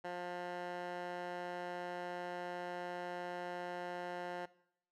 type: tone with band-pass filter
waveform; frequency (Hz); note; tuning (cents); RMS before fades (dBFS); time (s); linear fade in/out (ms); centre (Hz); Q
15% pulse; 177.2; F3; +25; -43; 0.04-4.46; 10; 1000; 0.96
effects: noise-tail reverb RT60 0.7 s tail -19 dB re dry